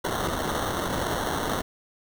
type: noise with sample-and-hold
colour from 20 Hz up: violet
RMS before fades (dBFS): -28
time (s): 0.04-1.62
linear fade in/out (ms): 10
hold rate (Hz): 2450
effects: none